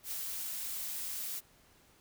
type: noise with ADSR envelope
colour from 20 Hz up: blue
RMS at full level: -37 dBFS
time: 0.03-1.41 s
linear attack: 91 ms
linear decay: 9 ms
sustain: -2 dB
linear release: 32 ms
effects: pink hiss -64 dBFS RMS until 2 s